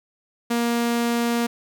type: tone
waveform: sawtooth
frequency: 235.7 Hz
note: A#3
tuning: 19 cents sharp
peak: -16 dBFS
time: 0.5-1.47 s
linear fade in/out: 10 ms
effects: none